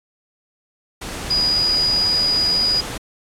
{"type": "tone in noise", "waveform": "sine", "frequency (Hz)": 4911, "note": "D#8", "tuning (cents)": -23, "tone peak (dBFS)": -15, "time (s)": [1.3, 2.81], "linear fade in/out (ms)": 10, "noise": "pink", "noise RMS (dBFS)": -29, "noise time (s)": [1.01, 2.98], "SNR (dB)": 11, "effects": ["low-pass 10000 Hz 12 dB/octave", "AAC 64 kbps"]}